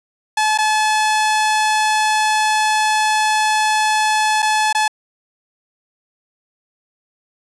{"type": "tone with dropouts", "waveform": "sawtooth", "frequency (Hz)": 860, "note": "A5", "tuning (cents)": -40, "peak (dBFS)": -10, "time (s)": [0.37, 4.88], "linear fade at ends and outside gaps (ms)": 5, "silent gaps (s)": [[0.577, 0.585], [4.422, 4.426], [4.728, 4.748]], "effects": ["resampled to 24000 Hz", "8-bit"]}